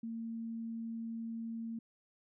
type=tone; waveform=sine; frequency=227.9 Hz; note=A#3; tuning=39 cents flat; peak=-38 dBFS; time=0.03-1.79 s; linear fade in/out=5 ms; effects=none